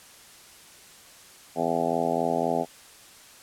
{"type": "harmonic tone", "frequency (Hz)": 83.9, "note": "E2", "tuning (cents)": 31, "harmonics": [2, 3, 4, 5, 6, 7, 8, 9, 10], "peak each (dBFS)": [-35, -31, -35, -31, -33, -32, -29, -30, -35], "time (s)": [1.55, 2.66], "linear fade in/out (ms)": 50, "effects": ["white hiss -50 dBFS RMS until 3.42 s", "low-pass 11000 Hz 12 dB/octave"]}